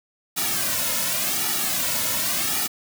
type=noise with flanger; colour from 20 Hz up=white; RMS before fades=-24 dBFS; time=0.36-2.68 s; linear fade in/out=20 ms; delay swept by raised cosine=1.9 to 2.57 ms; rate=0.89 Hz; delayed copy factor=-0.9; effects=none